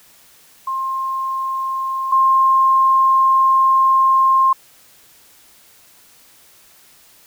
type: tone pair in turn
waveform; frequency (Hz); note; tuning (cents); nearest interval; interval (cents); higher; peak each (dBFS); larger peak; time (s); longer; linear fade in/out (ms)
sine; 1061 / 1061; C6 / C6; +24 / +24; unison; 0; neither; -19 / -10; second; 0.67-2.12 / 2.12-4.53; second; 5
effects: white hiss -49 dBFS RMS until 7.26 s